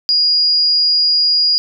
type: tone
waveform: sine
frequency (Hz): 4869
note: D#8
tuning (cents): -38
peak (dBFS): -10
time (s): 0.09-1.58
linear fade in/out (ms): 0
effects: none